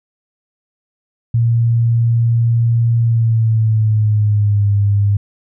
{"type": "tone with pitch glide", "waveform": "sine", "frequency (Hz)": [116.54, 101.45], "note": ["A#2", "G#2"], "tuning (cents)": [0, -40], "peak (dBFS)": -10, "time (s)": [1.34, 5.17], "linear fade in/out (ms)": 5, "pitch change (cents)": -240, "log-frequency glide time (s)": [2.99, 4.7], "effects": []}